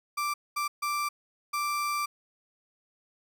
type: tone bursts at uneven times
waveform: 35% pulse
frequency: 1174.7 Hz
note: D6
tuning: in tune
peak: -26 dBFS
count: 4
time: 0.17-0.34 / 0.56-0.68 / 0.82-1.09 / 1.53-2.06 s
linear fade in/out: 10 ms
effects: none